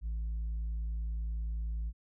triangle tone with tanh clipping, 55.2 Hz, A1, 6 cents sharp, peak -33 dBFS, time 0.01-1.93 s, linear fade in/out 50 ms, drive 7 dB, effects none

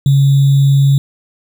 sine tone with sample-and-hold, 138.5 Hz, C#3, 1 cent flat, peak -6 dBFS, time 0.06-0.98 s, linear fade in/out 2 ms, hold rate 3675 Hz, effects none

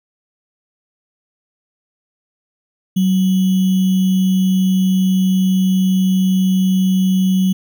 sine tone with sample-and-hold, 187.7 Hz, F#3, 25 cents sharp, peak -11 dBFS, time 2.96-7.53 s, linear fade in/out 10 ms, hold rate 3150 Hz, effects none

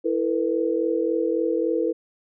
sine chord, E suspended fourth, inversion none, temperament equal with one note detuned, 329.6 / 450.3 / 493.9 Hz, E4 / A4 / B4, 0 / +40 / 0 cents, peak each -24 / -25 / -25 dBFS, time 0.04-1.93 s, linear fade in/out 20 ms, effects none

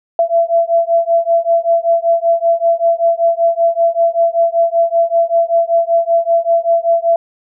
sine beating tone pair, 670 / 675.2 Hz, E5 / E5, +28 / +41 cents, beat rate 5.2 Hz, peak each -13 dBFS, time 0.19-7.16 s, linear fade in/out 2 ms, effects none

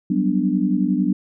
sine chord, G major seventh, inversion third, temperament equal, 185 / 196 / 246.9 / 293.7 Hz, F#3 / G3 / B3 / D4, 0 / 0 / 0 / 0 cents, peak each -22 dBFS, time 0.1-1.13 s, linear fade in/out 5 ms, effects none

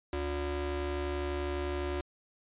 35% pulse ring-modulated tone, 216.2 Hz, A3, 30 cents flat, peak -27 dBFS, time 0.13-2.01 s, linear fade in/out 2 ms, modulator 144 Hz, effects resampled to 8000 Hz

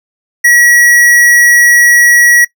square tone, 1920 Hz, B6, 49 cents flat, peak -4 dBFS, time 0.44-2.45 s, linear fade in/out 10 ms, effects noise-tail reverb RT60 0.1 s tail -20 dB re dry

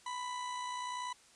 40% pulse tone with amplitude modulation, 992 Hz, B5, 7 cents sharp, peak -35 dBFS, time 0.06-1.13 s, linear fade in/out 5 ms, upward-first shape sine, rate 60.6 Hz, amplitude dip 40%, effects white hiss -62 dBFS RMS until 1.35 s + resampled to 22050 Hz

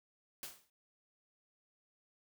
white noise with exponential decay, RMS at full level -42 dBFS, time 0.43-0.7 s, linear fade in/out 2 ms, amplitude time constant 58 ms, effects none

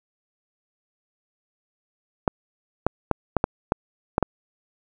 clicks, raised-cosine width 1 ms, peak -4 dBFS, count 8, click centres 2.278 / 2.866 / 3.113 / 3.367 / 3.441 / 3.721 / 4.181 / 4.227 s, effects none

